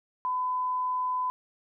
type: tone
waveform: sine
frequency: 1007 Hz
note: B5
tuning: 33 cents sharp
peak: -26 dBFS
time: 0.25-1.3 s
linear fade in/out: 0 ms
effects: none